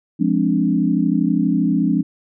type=chord; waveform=sine; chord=D half-diminished seventh; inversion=first; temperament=equal; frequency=174.61 / 207.7 / 261.6 / 293.7 Hz; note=F3 / Ab3 / C4 / D4; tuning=0 / 0 / 0 / 0 cents; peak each=-20 dBFS; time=0.19-2.03 s; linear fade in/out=20 ms; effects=none